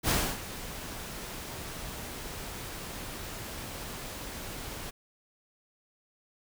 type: noise with ADSR envelope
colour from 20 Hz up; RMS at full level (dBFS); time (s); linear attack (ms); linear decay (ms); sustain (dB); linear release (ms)
pink; -25; 0.03-4.91; 60; 280; -15; 18
effects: none